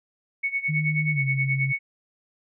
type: tone with tremolo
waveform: sine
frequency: 2217 Hz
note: C#7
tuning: in tune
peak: -21 dBFS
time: 0.43-1.79 s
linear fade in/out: 10 ms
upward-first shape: sine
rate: 9.4 Hz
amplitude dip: 85%
type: tone with pitch glide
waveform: sine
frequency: 153.9 to 135.53 Hz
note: D#3 to C#3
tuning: -19 to -39 cents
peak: -23 dBFS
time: 0.68-1.73 s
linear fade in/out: 20 ms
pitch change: -220 cents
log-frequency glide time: 1.11-1.23 s
effects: none